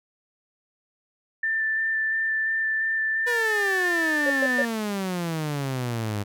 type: tone with vibrato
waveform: sine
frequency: 1776 Hz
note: A6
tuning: 16 cents sharp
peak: -22 dBFS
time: 1.43-4.65 s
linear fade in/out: 5 ms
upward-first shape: square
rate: 2.9 Hz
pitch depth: 9 cents each way
type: exponential sweep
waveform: sawtooth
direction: down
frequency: 491.7 to 100 Hz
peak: -22 dBFS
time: 3.26-6.24 s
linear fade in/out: 20 ms
type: tone bursts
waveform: triangle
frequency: 552 Hz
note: C#5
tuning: 7 cents flat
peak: -20 dBFS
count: 3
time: 4.26-4.623 s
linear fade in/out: 5 ms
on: 41 ms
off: 120 ms
effects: none